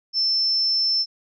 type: tone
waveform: sine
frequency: 5320 Hz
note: E8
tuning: 15 cents sharp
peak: -18 dBFS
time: 0.13-1.06 s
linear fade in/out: 50 ms
effects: none